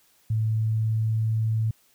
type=tone with pitch glide; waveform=sine; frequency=110 to 110.83 Hz; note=A2 to A2; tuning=0 to +13 cents; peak=-21 dBFS; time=0.3-1.71 s; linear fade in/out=5 ms; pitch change=+13 cents; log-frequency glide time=0.44-1.29 s; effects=white hiss -62 dBFS RMS until 1.94 s